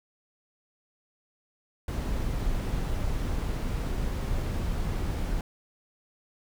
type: noise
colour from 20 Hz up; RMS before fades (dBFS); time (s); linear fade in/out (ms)
brown; -29; 1.88-5.41; 2
effects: none